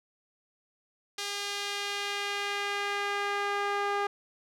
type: tone with band-pass filter sweep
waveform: sawtooth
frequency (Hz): 404.9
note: G#4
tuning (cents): -44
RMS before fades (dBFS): -32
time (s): 1.18-4.07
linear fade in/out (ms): 5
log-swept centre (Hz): 4600 to 1100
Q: 0.98
effects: none